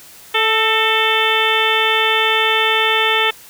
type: harmonic tone with a mistuned harmonic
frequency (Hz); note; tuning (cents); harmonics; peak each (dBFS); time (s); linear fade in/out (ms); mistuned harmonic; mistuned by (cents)
440; A4; 0; 1 / 2 / 3 / 4 / 5 / 6 / 7 / 8; -21 / -21 / -21 / -21 / -21 / -21 / -21 / -21; 0.34-3.31; 10; 4; +41
effects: white hiss -41 dBFS RMS until 3.49 s